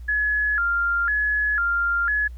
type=tone with vibrato; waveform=sine; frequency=1538 Hz; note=G6; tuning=33 cents flat; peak=-19 dBFS; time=0.08-2.28 s; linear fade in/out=10 ms; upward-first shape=square; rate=1 Hz; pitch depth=170 cents each way; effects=added 60 Hz sine -34 dBFS peak until 2.37 s + pink hiss -61 dBFS RMS until 2.37 s